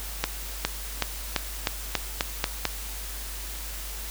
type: accelerating click train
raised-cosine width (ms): 0.2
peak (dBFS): -5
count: 9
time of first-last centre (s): 0.24-2.653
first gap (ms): 410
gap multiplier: 0.91
effects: added 50 Hz sine -36 dBFS peak until 4.1 s + white hiss -38 dBFS RMS until 4.1 s